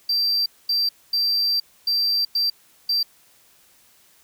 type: tone bursts at uneven times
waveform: triangle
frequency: 4699 Hz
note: D8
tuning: in tune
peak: -17 dBFS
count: 6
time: 0.09-0.46 / 0.69-0.89 / 1.13-1.6 / 1.87-2.25 / 2.35-2.5 / 2.89-3.03 s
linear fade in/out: 5 ms
effects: white hiss -56 dBFS RMS until 4.23 s